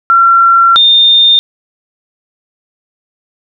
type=tone pair in turn; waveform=sine; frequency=1363 / 3630 Hz; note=F6 / A#7; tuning=-43 / -47 cents; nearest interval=octave + perfect fourth; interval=1696 cents; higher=second; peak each=-3 dBFS; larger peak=neither; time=0.1-0.76 / 0.76-1.39 s; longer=first; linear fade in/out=0 ms; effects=none